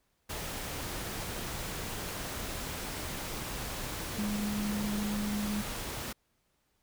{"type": "tone in noise", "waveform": "sine", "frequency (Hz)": 207.7, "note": "G#3", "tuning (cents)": 0, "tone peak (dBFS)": -31, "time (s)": [4.18, 5.62], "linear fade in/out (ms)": 10, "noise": "pink", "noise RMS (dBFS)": -38, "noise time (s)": [0.29, 6.13], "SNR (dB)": 4, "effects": ["pink hiss -75 dBFS RMS until 6.82 s"]}